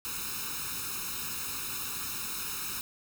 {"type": "noise with comb filter", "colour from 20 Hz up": "white", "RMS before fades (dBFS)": -36, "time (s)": [0.05, 2.81], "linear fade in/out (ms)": 0, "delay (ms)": 0.76, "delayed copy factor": 1, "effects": []}